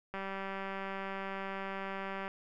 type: click train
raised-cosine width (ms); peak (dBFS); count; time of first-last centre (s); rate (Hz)
0.5; -25; 416; 0.14-2.279; 194
effects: none